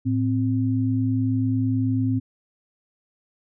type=tone pair together; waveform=sine; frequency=110 / 260.9 Hz; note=A2 / C4; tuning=0 / -5 cents; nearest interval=octave + minor third; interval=1495 cents; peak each=-22 dBFS; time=0.05-2.2 s; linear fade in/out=20 ms; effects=none